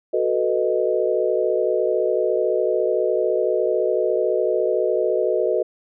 sine chord, B dominant seventh, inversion second, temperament equal, 370 / 440 / 493.9 / 622.3 Hz, F#4 / A4 / B4 / D#5, 0 / 0 / 0 / 0 cents, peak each -23 dBFS, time 0.13-5.63 s, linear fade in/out 10 ms, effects none

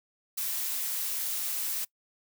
blue noise, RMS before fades -32 dBFS, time 0.37-1.85 s, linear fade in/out 10 ms, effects noise-tail reverb RT60 0.1 s tail -23 dB re dry

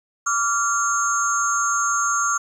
sine tone cluster, 1160 / 1386 / 6510 / 7230 Hz, D6 / F6 / G#8 / A8, -22 / -14 / -36 / +46 cents, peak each -22 / -23 / -25 / -28 dBFS, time 0.26-2.38 s, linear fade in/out 10 ms, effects 8-bit

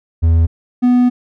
triangle tone pair in turn, 82.41 / 247 Hz, E2 / B3, 0 / 0 cents, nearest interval octave + perfect fifth, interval 1900 cents, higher second, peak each -6 dBFS, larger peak neither, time 0.22-0.47 / 0.82-1.1 s, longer second, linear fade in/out 20 ms, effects none

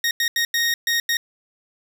20% pulse tone bursts at uneven times, 1864.7 Hz, A#6, in tune, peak -13 dBFS, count 6, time 0.04-0.11 / 0.2-0.28 / 0.36-0.45 / 0.54-0.74 / 0.87-1 / 1.09-1.17 s, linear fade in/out 2 ms, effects none

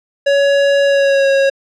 square tone with pitch glide, 561 to 547.6 Hz, C#5 to C#5, +21 to -21 cents, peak -10 dBFS, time 0.26-1.5 s, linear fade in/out 10 ms, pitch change -42 cents, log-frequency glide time 0.84-1.28 s, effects low-pass 4000 Hz 12 dB/octave

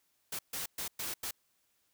white noise bursts at uneven times, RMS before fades -38 dBFS, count 5, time 0.32-0.39 / 0.53-0.66 / 0.78-0.88 / 0.99-1.14 / 1.23-1.31 s, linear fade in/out 5 ms, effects white hiss -75 dBFS RMS until 1.93 s

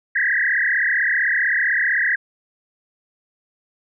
sine tone with frequency modulation, 1800 Hz, A6, 39 cents sharp, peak -16 dBFS, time 0.15-2.16 s, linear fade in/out 10 ms, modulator 35.7 Hz, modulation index 5.7, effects none

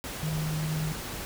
sine tone in noise, 155.56 Hz, D#3, in tune, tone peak -28 dBFS, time 0.23-0.92 s, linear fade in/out 0 ms, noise pink, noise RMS -37 dBFS, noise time 0.04-1.25 s, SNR +6 dB, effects none

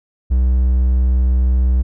triangle tone, 63 Hz, B1, 35 cents sharp, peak -9 dBFS, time 0.3-1.83 s, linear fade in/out 20 ms, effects none

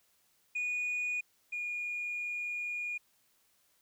sine tone pair in turn, 2460 / 2435 Hz, D#7 / D#7, -20 / -38 cents, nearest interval unison, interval 18 cents, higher first, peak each -29 / -33 dBFS, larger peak first, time 0.55-1.21 / 1.52-2.98 s, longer second, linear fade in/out 10 ms, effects tanh soft clip ceiling -30 dBFS + white hiss -71 dBFS RMS until 3.81 s

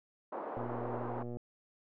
white band-pass noise, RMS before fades -41 dBFS, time 0.32-1.23 s, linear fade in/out 5 ms, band 300 to 970 Hz, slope 24 dB/octave
click train, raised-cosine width 2 ms, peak -30 dBFS, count 97, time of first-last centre 0.57-1.37 s, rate 120 Hz
effects none

